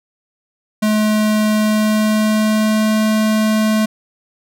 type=tone with pitch glide; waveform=square; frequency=214 to 216.5 Hz; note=A3 to A3; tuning=-48 to -28 cents; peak=-13 dBFS; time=0.82-3.86 s; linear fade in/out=10 ms; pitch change=+20 cents; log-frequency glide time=1.56-3.04 s; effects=none